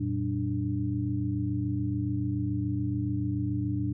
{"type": "tone cluster", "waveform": "sine", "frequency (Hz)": [89.8, 116.8, 191.8, 294.8], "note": ["F2", "A#2", "G3", "D4"], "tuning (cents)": [49, 4, -37, 7], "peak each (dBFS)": [-34, -30, -37, -31], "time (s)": [0, 3.93], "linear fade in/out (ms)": 10, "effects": []}